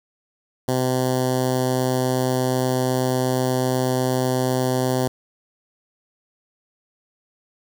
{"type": "tone with notch filter", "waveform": "10% pulse", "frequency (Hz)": 128.2, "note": "C3", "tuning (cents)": -35, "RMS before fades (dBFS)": -21, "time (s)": [0.68, 5.08], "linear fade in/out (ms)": 5, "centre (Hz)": 2300, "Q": 0.83, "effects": []}